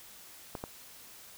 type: clicks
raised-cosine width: 1 ms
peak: -23 dBFS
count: 2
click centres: 0.552 / 0.639 s
effects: white hiss -52 dBFS RMS until 1.37 s